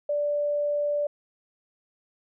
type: tone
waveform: sine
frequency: 585 Hz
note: D5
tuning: 7 cents flat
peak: -23 dBFS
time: 0.09-1.07 s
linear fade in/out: 5 ms
effects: none